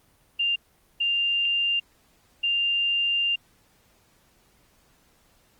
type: tone bursts at uneven times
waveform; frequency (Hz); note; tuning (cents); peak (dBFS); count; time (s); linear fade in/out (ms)
sine; 2794; F7; 0; -21; 3; 0.39-0.56 / 1-1.8 / 2.43-3.36; 10
effects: pink hiss -62 dBFS RMS until 5.59 s + Opus 24 kbps